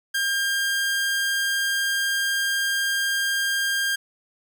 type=tone; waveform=sawtooth; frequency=1604 Hz; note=G6; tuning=39 cents sharp; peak=-18 dBFS; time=0.14-3.96 s; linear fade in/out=10 ms; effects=9-bit